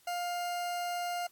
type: tone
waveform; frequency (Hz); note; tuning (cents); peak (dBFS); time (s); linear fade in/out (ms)
40% pulse; 704; F5; +14; -32; 0.07-1.27; 5
effects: white hiss -65 dBFS RMS until 1.31 s + AAC 64 kbps